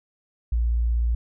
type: tone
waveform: sine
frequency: 58.2 Hz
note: A#1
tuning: 2 cents flat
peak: -19 dBFS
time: 0.52-1.15 s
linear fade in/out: 5 ms
effects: none